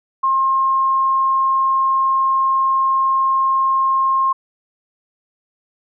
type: tone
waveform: sine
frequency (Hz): 1067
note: C6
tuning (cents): +34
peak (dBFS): -13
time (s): 0.23-4.33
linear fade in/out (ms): 10
effects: none